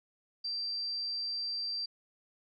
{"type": "tone", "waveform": "sine", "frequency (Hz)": 4699, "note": "D8", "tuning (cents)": 0, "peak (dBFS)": -33, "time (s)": [0.44, 1.86], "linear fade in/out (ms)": 10, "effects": []}